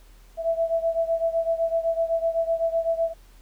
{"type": "beating tone pair", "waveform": "sine", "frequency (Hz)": [659.3, 667.2], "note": ["E5", "E5"], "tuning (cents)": [0, 21], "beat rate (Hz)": 7.9, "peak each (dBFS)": [-23, -26], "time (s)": [0.37, 3.14], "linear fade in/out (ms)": 50, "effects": ["added 40 Hz sine -48 dBFS peak until 3.41 s", "pink hiss -58 dBFS RMS until 3.41 s"]}